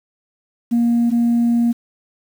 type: tone pair in turn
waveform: sine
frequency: 235.7 / 235.7 Hz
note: A#3 / A#3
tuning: +19 / +19 cents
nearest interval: unison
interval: 0 cents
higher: neither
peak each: -11 dBFS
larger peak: neither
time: 0.71-1.11 / 1.11-1.73 s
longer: second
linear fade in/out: 20 ms
effects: tanh soft clip ceiling -10 dBFS + 7-bit

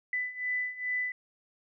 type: beating tone pair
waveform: sine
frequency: 1994 / 1996.4 Hz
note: B6 / B6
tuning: +16 / +18 cents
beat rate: 2.4 Hz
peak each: -35 / -32 dBFS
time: 0.13-1.12 s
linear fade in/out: 2 ms
effects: none

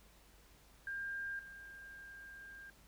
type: tone with level steps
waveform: sine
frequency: 1600 Hz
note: G6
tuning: 35 cents sharp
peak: -39 / -50 dBFS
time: 0.87-2.7 s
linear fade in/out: 2 ms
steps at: 1.39 s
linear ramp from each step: 2 ms
effects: added 50 Hz sine -65 dBFS peak until 2.87 s + pink hiss -65 dBFS RMS until 2.87 s

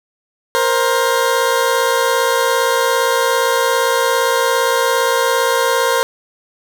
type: tone pair together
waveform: 20% pulse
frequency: 469.7 / 527.2 Hz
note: A#4 / C5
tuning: +13 / +13 cents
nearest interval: major second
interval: 200 cents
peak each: -11 dBFS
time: 0.55-6.03 s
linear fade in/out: 0 ms
effects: none

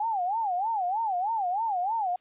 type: tone with vibrato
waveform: sine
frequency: 806 Hz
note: G5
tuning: 48 cents sharp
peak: -25 dBFS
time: 0-2.16 s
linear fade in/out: 5 ms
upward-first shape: sine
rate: 3.2 Hz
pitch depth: 230 cents each way
effects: white hiss -65 dBFS RMS until 2.2 s + resampled to 8000 Hz

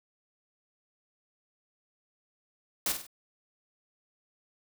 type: noise with echo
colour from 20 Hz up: white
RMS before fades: -29 dBFS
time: 2.86-2.92 s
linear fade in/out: 2 ms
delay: 49 ms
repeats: 3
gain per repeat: -7 dB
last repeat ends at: 3.067 s
effects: none

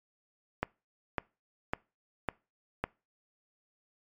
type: click train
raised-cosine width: 0.5 ms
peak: -14 dBFS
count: 5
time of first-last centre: 0.63-2.84 s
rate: 1.81 Hz
effects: noise-tail reverb RT60 0.3 s tail -24 dB re dry + MP3 64 kbps

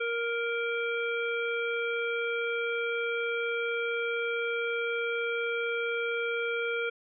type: harmonic tone with a mistuned harmonic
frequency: 467.7 Hz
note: A#4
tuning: 6 cents sharp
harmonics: 1 / 3 / 5 / 7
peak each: -31 / -33 / -35 / -43 dBFS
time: 0-6.9 s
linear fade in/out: 10 ms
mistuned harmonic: 7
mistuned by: -21 cents
effects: none

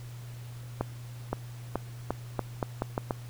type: accelerating click train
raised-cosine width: 1 ms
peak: -14 dBFS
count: 9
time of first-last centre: 0.81-3.108 s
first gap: 520 ms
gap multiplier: 0.82
effects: added 120 Hz sine -40 dBFS peak until 3.29 s + pink hiss -53 dBFS RMS until 3.29 s

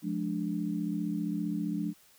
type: chord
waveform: sine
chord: D diminished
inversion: first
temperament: just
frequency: 176.2 / 211.4 / 293.7 Hz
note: F3 / Ab3 / D4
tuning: +16 / +31 / 0 cents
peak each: -34 dBFS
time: 0.02-1.94 s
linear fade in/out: 50 ms
effects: white hiss -61 dBFS RMS until 2.18 s

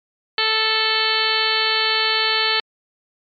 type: harmonic tone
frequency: 439.5 Hz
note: A4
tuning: 2 cents flat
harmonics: 1 / 2 / 3 / 4 / 5 / 6 / 7 / 8 / 9 / 10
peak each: -28 / -28 / -26 / -24 / -26 / -27 / -23 / -28 / -26 / -23 dBFS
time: 0.38-2.6 s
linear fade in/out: 2 ms
effects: MP3 48 kbps

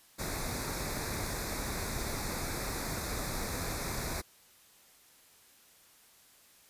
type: band-stop noise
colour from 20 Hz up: pink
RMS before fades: -36 dBFS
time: 0.18-4.22 s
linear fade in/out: 20 ms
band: 2500 to 3600 Hz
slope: 96 dB/octave
effects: white hiss -61 dBFS RMS until 6.69 s + resampled to 32000 Hz

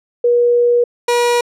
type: tone pair in turn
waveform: sine / 30% pulse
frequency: 480.8 / 480.8 Hz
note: B4 / B4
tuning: -46 / -46 cents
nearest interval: unison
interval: 0 cents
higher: neither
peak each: -9 dBFS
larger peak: neither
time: 0.24-0.84 / 1.08-1.41 s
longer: first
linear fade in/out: 5 ms
effects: low-pass 10000 Hz 12 dB/octave

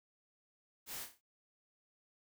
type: noise with echo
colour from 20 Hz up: white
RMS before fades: -45 dBFS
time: 0.86-1.07 s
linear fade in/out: 50 ms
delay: 29 ms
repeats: 5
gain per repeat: -6 dB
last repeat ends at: 1.215 s
effects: none

